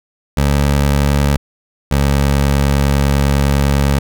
20% pulse tone pair in turn, 71 / 70.02 Hz, C#2 / C#2, +42 / +18 cents, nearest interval unison, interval 24 cents, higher first, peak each -6 dBFS, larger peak neither, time 0.37-1.37 / 1.91-3.99 s, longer second, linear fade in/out 5 ms, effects none

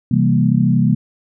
sine chord, C dominant seventh, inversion none, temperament equal with one note detuned, 130.81 / 164.81 / 196.68 / 233.1 Hz, C3 / E3 / G3 / Bb3, 0 / 0 / +6 / 0 cents, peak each -16 / -17 / -17 / -17 dBFS, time 0.11-0.95 s, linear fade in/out 5 ms, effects none

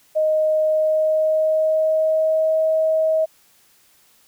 sine tone with pitch glide, 622.3 to 635 Hz, D#5 to D#5, 0 to +35 cents, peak -15 dBFS, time 0.15-3.26 s, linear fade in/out 20 ms, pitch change +35 cents, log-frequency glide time 0.63-2.6 s, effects white hiss -56 dBFS RMS until 4.27 s

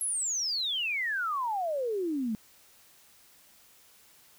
sine exponential sweep, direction down, 11300 to 209.2 Hz, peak -28 dBFS, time 0.01-2.35 s, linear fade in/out 0 ms, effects white hiss -59 dBFS RMS until 4.38 s

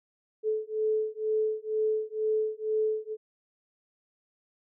sine beating tone pair, 432.5 / 434.6 Hz, A4 / A4, -30 / -21 cents, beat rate 2.1 Hz, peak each -29 dBFS, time 0.43-3.17 s, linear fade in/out 50 ms, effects none

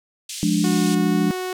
white band-pass noise, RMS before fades -32 dBFS, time 0.29-0.95 s, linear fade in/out 5 ms, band 2700 to 8800 Hz, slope 24 dB/octave
sine chord, D diminished, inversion first, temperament equal, 174.61 / 207.7 / 293.7 Hz, F3 / Ab3 / D4, 0 / 0 / 0 cents, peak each -21 dBFS, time 0.43-1.31 s, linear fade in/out 0 ms
sawtooth tone with pitch glide, 365 to 368.6 Hz, F#4 to F#4, -24 to -7 cents, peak -21 dBFS, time 0.64-1.53 s, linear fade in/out 2 ms, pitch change +17 cents, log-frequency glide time 0.96-1.19 s
effects none

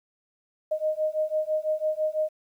sine beating tone pair, 617 / 623 Hz, D#5 / D#5, -15 / +2 cents, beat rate 6 Hz, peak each -27 dBFS, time 0.71-2.29 s, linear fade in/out 10 ms, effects 10-bit

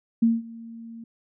sine tone with ADSR envelope, 229.2 Hz, A#3, 29 cents flat, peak -14 dBFS, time 0.22-1.04 s, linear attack 9 ms, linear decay 190 ms, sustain -23 dB, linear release 4 ms, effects none

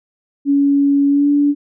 sine tone with pitch glide, 281.6 to 288.2 Hz, C#4 to D4, +27 to -33 cents, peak -10 dBFS, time 0.45-1.55 s, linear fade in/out 50 ms, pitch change +40 cents, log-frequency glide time 1.08-1.29 s, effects none

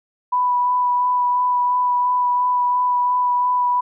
sine tone with vibrato, 987.8 Hz, B5, in tune, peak -15 dBFS, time 0.32-3.81 s, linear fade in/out 10 ms, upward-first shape sine, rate 2.9 Hz, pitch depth 12 cents each way, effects none

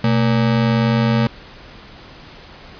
square ring-modulated tone, 174.61 Hz, F3, in tune, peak -11 dBFS, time 0.04-1.27 s, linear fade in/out 0 ms, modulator 49.7 Hz, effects pink hiss -40 dBFS RMS until 2.79 s + resampled to 11025 Hz

